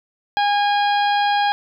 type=harmonic tone; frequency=818 Hz; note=G#5; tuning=26 cents flat; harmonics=1 / 2 / 3 / 4 / 5 / 6; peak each=-16 / -24 / -31 / -28 / -32 / -36 dBFS; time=0.37-1.52 s; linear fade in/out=0 ms; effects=9-bit